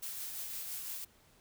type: noise with tremolo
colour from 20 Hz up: blue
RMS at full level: -40 dBFS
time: 0.02-1.05 s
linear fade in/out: 10 ms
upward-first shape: triangle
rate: 5.9 Hz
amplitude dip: 35%
effects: pink hiss -65 dBFS RMS until 1.4 s